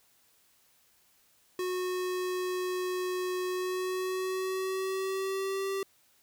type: tone with pitch glide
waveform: square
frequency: 365.5 to 389.5 Hz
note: F#4 to G4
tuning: -21 to -11 cents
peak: -31 dBFS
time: 1.59-5.83 s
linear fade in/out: 2 ms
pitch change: +110 cents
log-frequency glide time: 3.46-5.69 s
effects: white hiss -66 dBFS RMS until 6.22 s